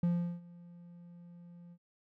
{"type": "tone with ADSR envelope", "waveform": "triangle", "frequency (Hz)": 173.4, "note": "F3", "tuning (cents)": -12, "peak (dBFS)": -24, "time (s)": [0.03, 1.78], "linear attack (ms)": 4, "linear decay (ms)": 370, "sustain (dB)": -24, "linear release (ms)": 58, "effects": []}